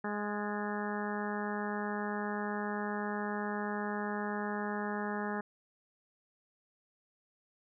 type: harmonic tone with a mistuned harmonic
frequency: 207.7 Hz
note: G#3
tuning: in tune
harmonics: 1 / 2 / 3 / 4 / 5 / 6 / 7 / 8 / 9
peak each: -37 / -40 / -45 / -41 / -45 / -45 / -46 / -44 / -48 dBFS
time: 0.04-5.41 s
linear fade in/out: 5 ms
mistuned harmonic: 9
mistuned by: -69 cents
effects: none